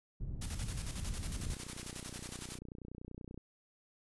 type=low-pass noise; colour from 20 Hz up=pink; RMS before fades=-40 dBFS; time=0.2-1.55 s; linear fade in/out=10 ms; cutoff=140 Hz; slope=12 dB/octave
type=noise with tremolo; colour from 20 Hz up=white; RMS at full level=-44 dBFS; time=0.41-2.59 s; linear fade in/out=10 ms; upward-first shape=square; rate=11 Hz; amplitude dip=55%
type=click train; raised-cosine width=3 ms; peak=-34 dBFS; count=62; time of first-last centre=1.37-3.377 s; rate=30.4 Hz
effects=resampled to 24000 Hz